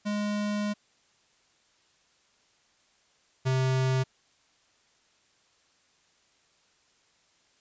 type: tone pair in turn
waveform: square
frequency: 207.5 / 130.72 Hz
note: G#3 / C3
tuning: -1 / -1 cents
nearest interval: minor sixth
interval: 800 cents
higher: first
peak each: -28 / -24 dBFS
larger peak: second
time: 0.05-0.74 / 3.45-4.04 s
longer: first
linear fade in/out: 20 ms
effects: white hiss -66 dBFS RMS until 7.6 s + resampled to 16000 Hz